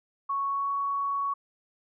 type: tone with pitch glide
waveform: sine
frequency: 1108.7 to 1117.7 Hz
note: C#6 to C#6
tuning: 0 to +14 cents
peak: -26 dBFS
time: 0.29-1.34 s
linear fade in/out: 10 ms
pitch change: +14 cents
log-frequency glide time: 0.46-0.72 s
effects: none